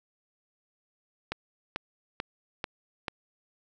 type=click train; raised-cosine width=0.3 ms; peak=-15 dBFS; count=5; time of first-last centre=1.32-3.082 s; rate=2.27 Hz; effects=none